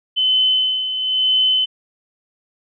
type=tone with tremolo; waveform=sine; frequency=3041 Hz; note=F#7; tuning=47 cents sharp; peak=-12 dBFS; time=0.16-1.66 s; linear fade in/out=20 ms; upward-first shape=sine; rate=1 Hz; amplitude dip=60%; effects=none

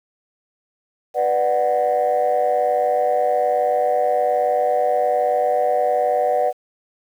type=chord; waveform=sine; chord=B minor; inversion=none; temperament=just; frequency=493.9 / 592.7 / 740.8 Hz; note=B4 / D5 / F#5; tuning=0 / +16 / +2 cents; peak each=-20 / -19 / -18 dBFS; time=1.14-6.53 s; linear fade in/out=50 ms; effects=tanh soft clip ceiling -10 dBFS + 8-bit

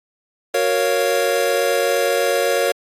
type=chord; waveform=square; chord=Gb major seventh; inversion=none; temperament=equal; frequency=370 / 466.2 / 554.4 / 698.5 Hz; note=Gb4 / Bb4 / Db5 / F5; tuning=0 / 0 / 0 / 0 cents; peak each=-26 / -21 / -20 / -25 dBFS; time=0.54-2.72 s; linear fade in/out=5 ms; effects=AAC 48 kbps

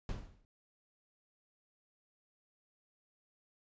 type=noise with exponential decay; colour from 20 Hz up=brown; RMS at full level=-34 dBFS; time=0.09-0.45 s; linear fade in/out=1 ms; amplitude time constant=78 ms; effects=resampled to 16000 Hz

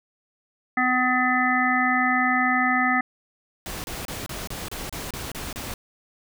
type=harmonic tone; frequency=252.4 Hz; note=B3; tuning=38 cents sharp; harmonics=1 / 3 / 5 / 7 / 8; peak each=-25 / -25 / -25 / -25 / -25 dBFS; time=0.77-3.01 s; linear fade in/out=5 ms
type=noise bursts; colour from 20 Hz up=pink; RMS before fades=-33 dBFS; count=10; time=3.66-5.739 s; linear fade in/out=0 ms; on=180 ms; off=31 ms
effects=none

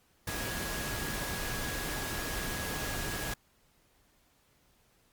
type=tone in noise; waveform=sine; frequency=1661.2 Hz; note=G#6; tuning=in tune; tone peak=-42 dBFS; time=0.27-3.34 s; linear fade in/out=5 ms; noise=pink; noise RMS=-36 dBFS; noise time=0.27-3.34 s; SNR=-9 dB; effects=pink hiss -68 dBFS RMS until 5.12 s + Opus 48 kbps

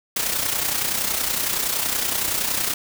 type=noise with amplitude modulation; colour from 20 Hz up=white; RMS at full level=-21 dBFS; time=0.16-2.74 s; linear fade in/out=5 ms; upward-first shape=sine; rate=30.7 Hz; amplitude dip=55%; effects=none

